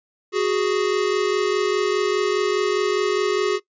square tone pair together, 370.4 / 415.3 Hz, F#4 / G#4, +2 / 0 cents, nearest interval major second, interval 198 cents, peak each -22 dBFS, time 0.32-3.6 s, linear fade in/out 50 ms, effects noise-tail reverb RT60 0.1 s tail -20 dB re dry + resampled to 16000 Hz

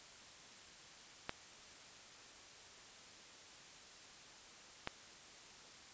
clicks, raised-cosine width 0.3 ms, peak -22 dBFS, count 2, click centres 1.294 / 4.874 s, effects white hiss -57 dBFS RMS until 5.93 s + resampled to 16000 Hz

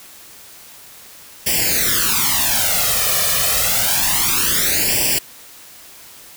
white noise with flanger, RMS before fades -17 dBFS, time 1.46-5.19 s, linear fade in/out 10 ms, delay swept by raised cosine 0.38 to 1.68 ms, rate 0.28 Hz, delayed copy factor +1, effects white hiss -41 dBFS RMS until 6.36 s

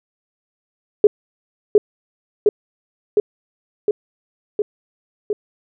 sine tone with echo, 416.9 Hz, G#4, 7 cents sharp, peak -4 dBFS, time 1.04-1.07 s, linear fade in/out 2 ms, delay 710 ms, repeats 6, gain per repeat -2 dB, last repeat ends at 5.33 s, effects none

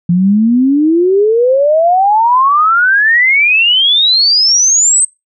sine exponential sweep, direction up, 170 to 8372 Hz, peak -6 dBFS, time 0.09-5.05 s, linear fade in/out 5 ms, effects noise-tail reverb RT60 0.2 s tail -22 dB re dry

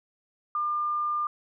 sine tone, 1200 Hz, D6, 37 cents sharp, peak -25 dBFS, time 0.55-1.27 s, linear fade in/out 2 ms, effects none

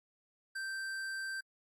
sine tone with hard clipping, 1564 Hz, G6, 4 cents flat, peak -39 dBFS, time 0.55-1.41 s, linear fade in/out 10 ms, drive 12 dB, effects AAC 64 kbps

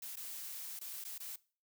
blue noise with dropouts, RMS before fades -45 dBFS, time 0.02-1.36 s, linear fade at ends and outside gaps 5 ms, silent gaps 0.158-0.168 / 0.792-0.811 / 1.041-1.049 / 1.181-1.201 s, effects noise-tail reverb RT60 0.4 s tail -21 dB re dry

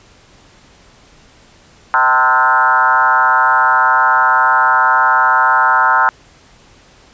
sine tone with frequency modulation, 1169 Hz, D6, 8 cents flat, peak -8 dBFS, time 1.94-6.09 s, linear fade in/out 0 ms, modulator 134 Hz, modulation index 2.7, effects pink hiss -46 dBFS RMS until 7.13 s + resampled to 16000 Hz

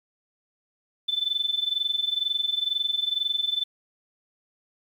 sine tone with amplitude modulation, 3520 Hz, A7, in tune, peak -20 dBFS, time 1.08-3.64 s, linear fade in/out 10 ms, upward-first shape sine, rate 22.1 Hz, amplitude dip 85%, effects 9-bit

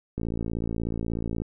click train, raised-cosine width 3 ms, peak -17 dBFS, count 71, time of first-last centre 0.18-1.419 s, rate 56.5 Hz, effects none

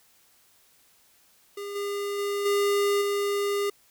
square tone with level steps, 404.7 Hz, G#4, 45 cents flat, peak -34 / -29 / -27 / -22 / -25 dBFS, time 1.57-3.7 s, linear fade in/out 5 ms, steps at 1.75 / 2.18 / 2.45 / 3.01 s, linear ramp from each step 10 ms, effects white hiss -61 dBFS RMS until 3.9 s

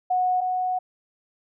sine tone pair in turn, 733 / 736.2 Hz, F#5 / F#5, -16 / -9 cents, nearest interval unison, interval 7 cents, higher second, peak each -19 / -22 dBFS, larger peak first, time 0.1-0.41 / 0.41-0.79 s, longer second, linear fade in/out 10 ms, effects none

